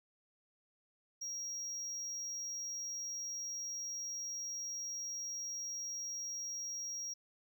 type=tone; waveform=triangle; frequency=5640 Hz; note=F8; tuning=16 cents sharp; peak=-38 dBFS; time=1.21-7.14 s; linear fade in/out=10 ms; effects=none